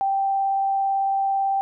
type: tone with vibrato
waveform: sine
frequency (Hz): 783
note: G5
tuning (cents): -2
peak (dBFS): -19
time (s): 0.01-1.61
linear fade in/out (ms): 0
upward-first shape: triangle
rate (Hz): 18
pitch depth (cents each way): 8
effects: none